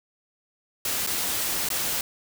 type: noise with dropouts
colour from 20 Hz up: white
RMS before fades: -27 dBFS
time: 0.85-2.01 s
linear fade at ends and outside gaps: 2 ms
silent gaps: 1.065-1.072 / 1.688-1.702 s
effects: none

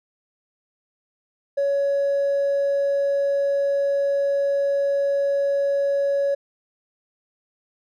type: tone with hard clipping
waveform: triangle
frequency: 560 Hz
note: C#5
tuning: 18 cents sharp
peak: -18 dBFS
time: 1.57-6.35 s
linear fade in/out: 10 ms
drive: 2 dB
effects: none

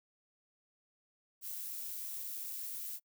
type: noise with amplitude modulation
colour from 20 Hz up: violet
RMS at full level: -41 dBFS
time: 1.41-3 s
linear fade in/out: 50 ms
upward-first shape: sine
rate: 97.3 Hz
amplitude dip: 25%
effects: noise-tail reverb RT60 0.1 s tail -25 dB re dry

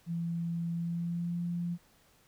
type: tone with pitch glide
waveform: sine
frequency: 168.7 to 172.94 Hz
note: E3 to F3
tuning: +40 to -17 cents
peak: -31 dBFS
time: 0.06-1.78 s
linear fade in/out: 50 ms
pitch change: +43 cents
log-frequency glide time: 0.72-1.39 s
effects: pink hiss -65 dBFS RMS until 2.27 s

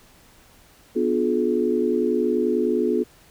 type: chord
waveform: sine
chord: B diminished seventh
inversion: none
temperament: just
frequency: 246.9 / 296.3 / 355.6 / 426.7 Hz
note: B3 / D4 / F4 / Ab4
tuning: 0 / +15 / +31 / +47 cents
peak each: -24 / -28 / -23 / -23 dBFS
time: 0.95-3.04 s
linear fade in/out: 20 ms
effects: pink hiss -53 dBFS RMS until 3.3 s

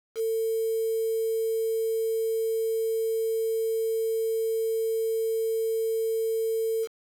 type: tone with quantisation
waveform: sine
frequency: 450 Hz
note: A4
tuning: 39 cents sharp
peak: -24 dBFS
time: 0.15-6.88 s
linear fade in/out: 50 ms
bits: 7
effects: none

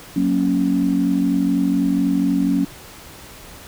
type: chord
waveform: sine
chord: F# major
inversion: none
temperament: equal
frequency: 185 / 233.1 / 277.2 Hz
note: F#3 / A#3 / C#4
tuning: 0 / 0 / 0 cents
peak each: -20 / -22 / -17 dBFS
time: 0.16-2.65 s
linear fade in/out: 5 ms
effects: tanh soft clip ceiling -6 dBFS + pink hiss -40 dBFS RMS until 3.67 s

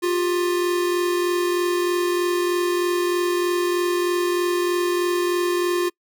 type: tone pair together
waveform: square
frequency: 352.9 / 396.1 Hz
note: F4 / G4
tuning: +18 / +18 cents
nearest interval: major second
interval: 200 cents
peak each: -20 / -30 dBFS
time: 0.02-5.9 s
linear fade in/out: 20 ms
effects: noise-tail reverb RT60 0.1 s tail -26 dB re dry

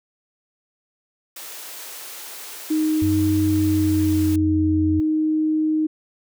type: high-pass noise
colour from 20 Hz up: white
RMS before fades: -36 dBFS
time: 1.36-4.36 s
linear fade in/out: 5 ms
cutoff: 320 Hz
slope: 24 dB/octave
type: tone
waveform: sine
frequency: 311.1 Hz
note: D#4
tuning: in tune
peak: -17 dBFS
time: 2.7-5.87 s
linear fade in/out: 10 ms
type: tone with pitch glide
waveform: sine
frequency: 95.6 to 88.17 Hz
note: G2 to F2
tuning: -43 to +17 cents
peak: -21 dBFS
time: 3.02-5 s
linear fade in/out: 0 ms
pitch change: -140 cents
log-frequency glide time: 3.61-4.6 s
effects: none

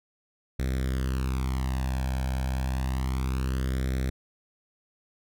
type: tone with flanger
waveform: sawtooth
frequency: 65 Hz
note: C2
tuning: 11 cents flat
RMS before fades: -28 dBFS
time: 0.59-4.1 s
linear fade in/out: 5 ms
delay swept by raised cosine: 0.52 to 1.26 ms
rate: 0.29 Hz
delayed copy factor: +0.8
effects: none

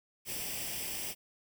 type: noise with comb filter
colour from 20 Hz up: white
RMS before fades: -38 dBFS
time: 0.25-1.15 s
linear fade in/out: 50 ms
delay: 0.37 ms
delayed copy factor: +0.65
effects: none

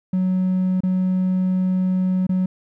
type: tone with dropouts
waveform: triangle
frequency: 185.2 Hz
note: F#3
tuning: 2 cents sharp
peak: -14 dBFS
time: 0.13-2.46 s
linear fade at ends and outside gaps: 5 ms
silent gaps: 0.806-0.834 / 2.268-2.292 s
effects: tanh soft clip ceiling -11 dBFS

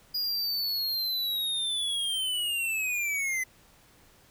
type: linear sweep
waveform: square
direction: down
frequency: 4900 to 2018 Hz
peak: -28 dBFS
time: 0.14-3.44 s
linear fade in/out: 10 ms
effects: pink hiss -59 dBFS RMS until 4.3 s

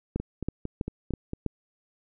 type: two click trains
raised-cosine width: 3 ms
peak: -15 / -19 dBFS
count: 5 / 6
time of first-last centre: 0.16-1.463 / 0.2-1.334 s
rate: 3.07 / 4.41 Hz
effects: none

